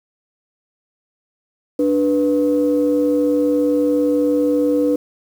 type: tone pair together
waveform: sine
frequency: 293.7 / 491.5 Hz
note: D4 / B4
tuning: 0 / -8 cents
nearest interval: major sixth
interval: 892 cents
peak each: -15 / -16 dBFS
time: 1.79-4.96 s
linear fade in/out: 5 ms
effects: tanh soft clip ceiling -7 dBFS + 7-bit